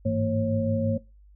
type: tone cluster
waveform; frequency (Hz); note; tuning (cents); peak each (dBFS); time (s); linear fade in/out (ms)
sine; 101.3 / 107.3 / 161.7 / 228.4 / 543; G#2 / A2 / E3 / A#3 / C#5; -43 / -43 / -33 / -35 / -36; -27 / -35 / -35 / -26 / -27; 0.05-0.98; 10
effects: noise-tail reverb RT60 0.3 s tail -23 dB re dry + added 50 Hz sine -50 dBFS peak until 1.35 s